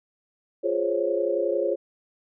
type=chord; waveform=sine; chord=Db major seventh; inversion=first; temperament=equal; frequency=349.2 / 415.3 / 523.3 / 554.4 Hz; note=F4 / Ab4 / C5 / Db5; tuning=0 / 0 / 0 / 0 cents; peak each=-28 / -28 / -28 / -26 dBFS; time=0.63-1.76 s; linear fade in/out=20 ms; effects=none